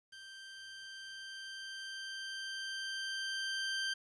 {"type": "tone with level ramp", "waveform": "20% pulse", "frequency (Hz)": 1568, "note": "G6", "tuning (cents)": 0, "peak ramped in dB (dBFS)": [-45, -29], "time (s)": [0.12, 3.94], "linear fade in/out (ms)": 10, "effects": ["resampled to 22050 Hz", "11-bit"]}